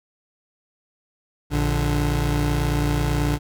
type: tone pair together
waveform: 25% pulse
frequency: 58.27 / 146.83 Hz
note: A#1 / D3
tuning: 0 / 0 cents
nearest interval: octave + major third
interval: 1600 cents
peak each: -18 / -19 dBFS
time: 1.5-3.39 s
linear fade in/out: 50 ms
effects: none